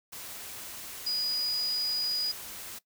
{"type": "tone in noise", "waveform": "sine", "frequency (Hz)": 4923, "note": "D#8", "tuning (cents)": -19, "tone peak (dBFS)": -27, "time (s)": [1.06, 2.32], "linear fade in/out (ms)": 10, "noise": "white", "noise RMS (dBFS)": -42, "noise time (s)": [0.12, 2.79], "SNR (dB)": 12, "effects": ["noise-tail reverb RT60 0.1 s tail -18 dB re dry"]}